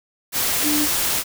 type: tone in noise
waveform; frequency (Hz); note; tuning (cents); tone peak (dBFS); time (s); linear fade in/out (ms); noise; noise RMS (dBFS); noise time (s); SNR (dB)
sine; 297.4; D4; +22; -20; 0.62-0.88; 50; white; -21; 0.32-1.24; -2
effects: none